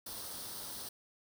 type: noise with comb filter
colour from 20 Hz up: white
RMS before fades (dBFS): -44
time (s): 0.06-0.89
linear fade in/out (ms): 5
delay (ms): 0.21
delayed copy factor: +0.65
effects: none